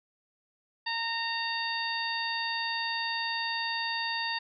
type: harmonic tone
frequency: 920 Hz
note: A#5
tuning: 23 cents flat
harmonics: 1 / 2 / 3 / 4 / 5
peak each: -35 / -34 / -38 / -38 / -36 dBFS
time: 0.86-4.39 s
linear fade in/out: 10 ms
effects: none